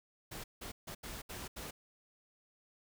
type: noise bursts at uneven times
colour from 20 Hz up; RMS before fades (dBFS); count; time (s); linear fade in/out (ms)
pink; -45; 6; 0.31-0.44 / 0.61-0.72 / 0.87-0.95 / 1.03-1.22 / 1.29-1.48 / 1.56-1.71; 10
effects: none